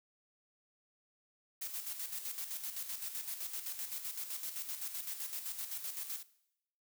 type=noise with tremolo; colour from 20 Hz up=blue; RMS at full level=-40 dBFS; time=1.61-6.23 s; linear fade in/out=10 ms; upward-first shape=square; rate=7.8 Hz; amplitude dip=55%; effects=noise-tail reverb RT60 0.8 s tail -19 dB re dry